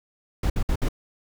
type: noise bursts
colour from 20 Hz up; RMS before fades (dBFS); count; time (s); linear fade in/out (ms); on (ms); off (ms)
brown; -22; 4; 0.43-0.887; 5; 70; 59
effects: none